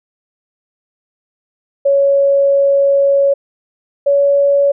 sine tone pair in turn, 557 / 563.5 Hz, C#5 / C#5, +8 / +28 cents, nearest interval unison, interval 20 cents, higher second, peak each -8 dBFS, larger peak neither, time 1.85-3.34 / 4.06-4.72 s, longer first, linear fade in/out 10 ms, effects none

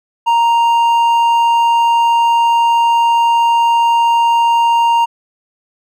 sine tone with hard clipping, 932.3 Hz, A#5, in tune, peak -10 dBFS, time 0.26-5.06 s, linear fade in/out 20 ms, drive 5 dB, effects none

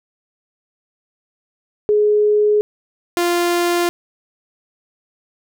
sine / sawtooth tone pair in turn, 419.6 / 347.9 Hz, G#4 / F4, +18 / -7 cents, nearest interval minor third, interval 325 cents, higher first, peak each -11 dBFS, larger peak neither, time 1.89-2.61 / 3.17-3.89 s, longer neither, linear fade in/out 0 ms, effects none

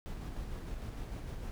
brown noise with tremolo, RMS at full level -40 dBFS, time 0.06-1.51 s, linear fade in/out 0 ms, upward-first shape square, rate 6.6 Hz, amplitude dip 25%, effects none

